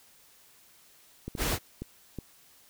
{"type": "clicks", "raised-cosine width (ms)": 3, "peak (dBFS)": -23, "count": 4, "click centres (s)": [1.28, 1.352, 1.82, 2.187]}
{"type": "noise", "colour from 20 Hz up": "pink", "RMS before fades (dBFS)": -29, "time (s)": [1.37, 1.59], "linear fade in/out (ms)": 50}
{"effects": ["white hiss -59 dBFS RMS until 2.69 s"]}